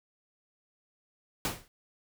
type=noise with exponential decay; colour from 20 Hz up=pink; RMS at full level=-27 dBFS; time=1.45-1.68 s; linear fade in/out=1 ms; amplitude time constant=50 ms; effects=none